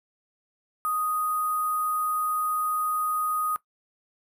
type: tone with sample-and-hold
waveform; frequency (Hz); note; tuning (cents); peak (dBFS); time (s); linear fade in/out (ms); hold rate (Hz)
sine; 1244.5; D#6; 0; -24; 0.85-3.56; 0; 11025
effects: noise-tail reverb RT60 0.1 s tail -18 dB re dry